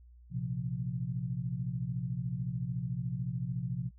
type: chord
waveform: sine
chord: Bb suspended second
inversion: none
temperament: equal with one note detuned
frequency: 117.08 / 130.81 / 174.61 Hz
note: Bb2 / C3 / F3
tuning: +8 / 0 / 0 cents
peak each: -38 / -35 / -38 dBFS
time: 0.3-3.91 s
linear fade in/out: 50 ms
effects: added 60 Hz sine -53 dBFS peak until 3.98 s